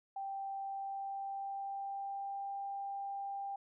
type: tone with pitch glide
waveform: sine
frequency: 784 to 793.6 Hz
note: G5 to G5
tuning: 0 to +21 cents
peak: -38 dBFS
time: 0.16-3.56 s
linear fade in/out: 5 ms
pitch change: +21 cents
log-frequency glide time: 0.59-2.56 s
effects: none